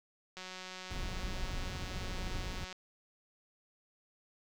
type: click train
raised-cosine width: 0.2 ms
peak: -28 dBFS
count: 437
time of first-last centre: 0.37-2.727 s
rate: 185 Hz
type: noise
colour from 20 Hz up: brown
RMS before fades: -39 dBFS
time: 0.9-2.65 s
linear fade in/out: 10 ms
effects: none